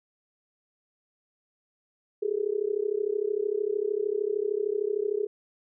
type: tone with amplitude modulation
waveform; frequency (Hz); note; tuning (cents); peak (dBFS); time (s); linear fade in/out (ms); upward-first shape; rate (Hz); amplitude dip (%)
sine; 415.3; G#4; 0; -21; 2.22-5.27; 10; sine; 33.2; 95
effects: none